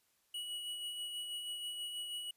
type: tone with tremolo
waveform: square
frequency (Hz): 2926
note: F#7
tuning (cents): -20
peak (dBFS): -39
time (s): 0.34-2.31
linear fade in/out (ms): 5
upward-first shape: sine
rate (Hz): 6.2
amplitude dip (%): 35
effects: white hiss -75 dBFS RMS until 2.36 s + resampled to 32000 Hz